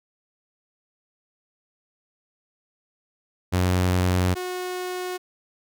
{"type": "tone pair in turn", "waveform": "sawtooth", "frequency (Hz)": [91, 364], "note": ["F#2", "F#4"], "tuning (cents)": [-28, -28], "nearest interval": "2 octaves", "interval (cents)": 2400, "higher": "second", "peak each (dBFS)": [-15, -24], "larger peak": "first", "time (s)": [[3.52, 4.35], [4.35, 5.18]], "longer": "neither", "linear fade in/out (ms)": 20, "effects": []}